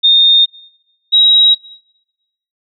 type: tone pair in turn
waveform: sine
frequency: 3661 / 3830 Hz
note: A#7 / A#7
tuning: -32 / +46 cents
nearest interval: minor second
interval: 78 cents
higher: second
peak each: -5 dBFS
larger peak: neither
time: 0.03-0.46 / 1.12-1.55 s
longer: neither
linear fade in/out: 20 ms
effects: noise-tail reverb RT60 1.0 s tail -23 dB re dry